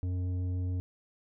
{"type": "tone with tanh clipping", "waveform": "sine", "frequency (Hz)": 90.7, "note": "F#2", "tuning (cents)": -34, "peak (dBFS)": -31, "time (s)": [0.03, 0.8], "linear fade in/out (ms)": 0, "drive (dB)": 9, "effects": []}